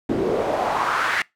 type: noise with band-pass filter sweep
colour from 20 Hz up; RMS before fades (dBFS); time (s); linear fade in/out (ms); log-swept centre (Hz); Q
pink; -22; 0.09-1.22; 2; 300 to 1900; 2.8
effects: noise-tail reverb RT60 0.2 s tail -24 dB re dry